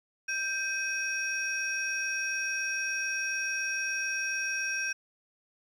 sine tone cluster, 1569 / 2529 / 5620 Hz, G6 / D#7 / F8, +1 / +28 / +10 cents, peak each -31 / -32 / -35 dBFS, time 0.28-4.93 s, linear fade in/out 10 ms, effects tanh soft clip ceiling -24 dBFS + 10-bit

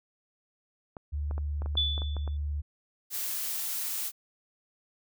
clicks, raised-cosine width 1 ms, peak -27 dBFS, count 10, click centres 0.968 / 1.311 / 1.38 / 1.62 / 1.66 / 1.754 / 1.979 / 2.019 / 2.167 / 2.277 s
sine tone with vibrato, 73.42 Hz, D2, in tune, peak -29 dBFS, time 1.12-2.62 s, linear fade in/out 20 ms, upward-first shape square, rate 19 Hz, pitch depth 26 cents each way
sine tone with exponential decay, 3472 Hz, A7, 24 cents flat, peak -22 dBFS, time 1.77-2.37 s, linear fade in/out 5 ms, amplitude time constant 130 ms
blue noise, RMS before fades -33 dBFS, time 3.1-4.12 s, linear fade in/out 50 ms
effects none

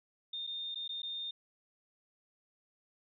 sine tone with dropouts, 3641 Hz, A#7, 41 cents flat, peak -37 dBFS, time 0.33-1.31 s, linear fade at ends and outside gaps 5 ms, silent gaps 0.468-0.473 / 0.747-0.756 / 0.879-0.891 / 1.02-1.03 s, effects none

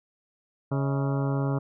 harmonic tone with a mistuned harmonic, 138.59 Hz, C#3, in tune, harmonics 1 / 2 / 3 / 4 / 5 / 6 / 7 / 8 / 9 / 10, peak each -25 / -31 / -35 / -37 / -39 / -41 / -42 / -43 / -44 / -45 dBFS, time 0.71-1.59 s, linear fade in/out 10 ms, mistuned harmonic 5, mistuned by -110 cents, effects none

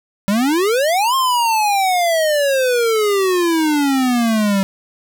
square exponential two-way sweep, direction up then down, 191.3 to 1075 to 191.3 Hz, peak -14 dBFS, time 0.28-4.63 s, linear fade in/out 0 ms, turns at 1.15 s, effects none

